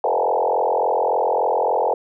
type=tone with frequency modulation; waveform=sine; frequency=672 Hz; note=E5; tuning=33 cents sharp; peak=-16 dBFS; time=0.04-1.94 s; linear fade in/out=2 ms; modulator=43.5 Hz; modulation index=5.4; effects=none